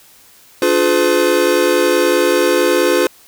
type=chord; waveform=square; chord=D diminished seventh; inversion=none; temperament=just; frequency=293.7 / 352.4 / 422.9 / 507.5 Hz; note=D4 / F4 / Ab4 / Cb5; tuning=0 / +16 / +31 / +47 cents; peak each=-21 / -16 / -19 / -16 dBFS; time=0.62-3.07 s; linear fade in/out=2 ms; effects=white hiss -46 dBFS RMS until 3.27 s